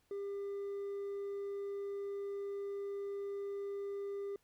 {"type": "tone with hard clipping", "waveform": "sine", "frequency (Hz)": 400, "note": "G4", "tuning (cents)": 35, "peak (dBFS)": -39, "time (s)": [0.11, 4.36], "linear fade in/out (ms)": 2, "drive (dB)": 2, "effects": ["pink hiss -75 dBFS RMS until 4.43 s"]}